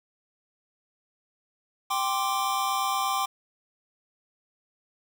square chord, G suspended fourth, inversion none, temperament equal, 784 / 1046.5 / 1174.7 Hz, G5 / C6 / D6, 0 / 0 / 0 cents, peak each -30 dBFS, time 1.9-3.26 s, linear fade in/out 10 ms, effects 8-bit

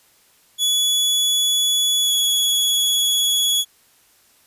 sawtooth tone with pitch glide, 3400 to 3371 Hz, G#7 to G#7, +40 to +25 cents, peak -13 dBFS, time 0.58-3.65 s, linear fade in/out 50 ms, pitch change -15 cents, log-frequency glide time 2.02-2.14 s, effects white hiss -56 dBFS RMS until 4.46 s + resampled to 32000 Hz

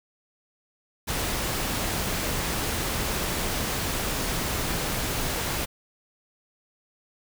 pink noise, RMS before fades -28 dBFS, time 1.07-5.66 s, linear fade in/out 20 ms, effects none

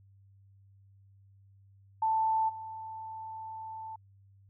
sine tone with level steps, 884 Hz, A5, 8 cents sharp, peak -25 / -39 dBFS, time 2.02-3.96 s, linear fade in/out 5 ms, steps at 2.48 s, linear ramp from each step 20 ms, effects added 98 Hz sine -57 dBFS peak until 4.49 s

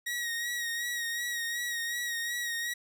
sawtooth tone with vibrato, 1892 Hz, A#6, 25 cents sharp, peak -28 dBFS, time 0.06-2.74 s, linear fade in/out 10 ms, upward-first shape sine, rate 2.7 Hz, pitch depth 36 cents each way, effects none

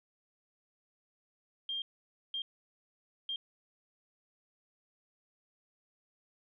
sine tone bursts at uneven times, 3200 Hz, G7, 35 cents sharp, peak -34 dBFS, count 3, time 1.69-1.82 / 2.34-2.42 / 3.29-3.36 s, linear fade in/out 2 ms, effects none

